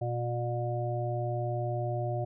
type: harmonic tone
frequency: 120 Hz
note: B2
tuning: 49 cents flat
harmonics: 1 / 3 / 5 / 6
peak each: -31 / -38 / -36 / -37 dBFS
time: 0.01-2.25 s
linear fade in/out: 10 ms
effects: none